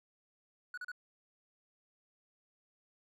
triangle tone bursts, 1469 Hz, F#6, 13 cents flat, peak -38 dBFS, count 3, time 0.74-0.917 s, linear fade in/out 2 ms, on 35 ms, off 36 ms, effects none

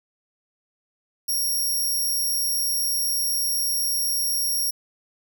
5% pulse tone, 5588 Hz, F8, in tune, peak -16 dBFS, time 1.28-4.71 s, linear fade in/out 10 ms, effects none

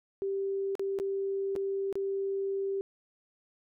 sine tone with dropouts, 391.7 Hz, G4, 1 cent flat, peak -29 dBFS, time 0.22-2.81 s, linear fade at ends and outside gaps 0 ms, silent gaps 0.753-0.795 / 0.988-0.999 / 1.554-1.562 / 1.927-1.955 s, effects none

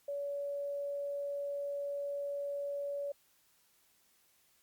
sine tone, 568 Hz, C#5, 42 cents sharp, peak -35 dBFS, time 0.08-3.12 s, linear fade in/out 5 ms, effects white hiss -70 dBFS RMS until 4.62 s + Opus 48 kbps

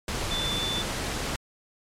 sine tone in noise, 3520 Hz, A7, in tune, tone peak -28 dBFS, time 0.31-0.82 s, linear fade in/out 2 ms, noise pink, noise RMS -30 dBFS, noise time 0.08-1.36 s, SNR -1 dB, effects low-pass 9000 Hz 12 dB/octave + MP3 96 kbps

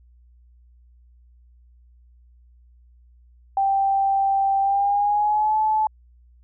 sine tone with pitch glide, 784 to 864.9 Hz, G5 to A5, 0 to -30 cents, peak -17 dBFS, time 3.57-5.87 s, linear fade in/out 2 ms, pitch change +170 cents, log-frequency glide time 4.61-5.57 s, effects added 60 Hz sine -50 dBFS peak until 6.43 s

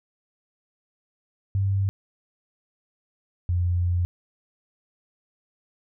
sine tone pair in turn, 97.9 / 88.16 Hz, G2 / F2, -2 / +17 cents, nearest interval major second, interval 181 cents, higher first, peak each -20 dBFS, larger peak neither, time 1.55-1.89 / 3.49-4.05 s, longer second, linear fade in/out 0 ms, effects none

